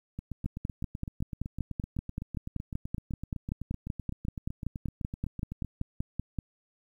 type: two click trains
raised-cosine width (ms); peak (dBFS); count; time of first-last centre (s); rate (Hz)
5; -19 / -24; 32 / 44; 0.46-6.387 / 0.19-5.647; 5.23 / 7.88
effects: 10-bit